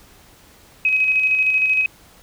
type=tone with tremolo; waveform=sine; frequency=2537 Hz; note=D#7; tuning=33 cents sharp; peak=-13 dBFS; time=0.85-1.86 s; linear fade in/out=2 ms; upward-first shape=square; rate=13 Hz; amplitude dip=35%; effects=pink hiss -49 dBFS RMS until 2.22 s